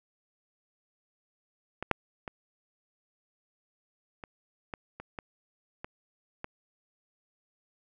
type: clicks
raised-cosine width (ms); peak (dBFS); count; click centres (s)
0.5; -19 / -8 / -22 / -26 / -21 / -26 / -22 / -23 / -21; 9; 1.826 / 1.913 / 2.278 / 4.238 / 4.738 / 5 / 5.188 / 5.845 / 6.444
effects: none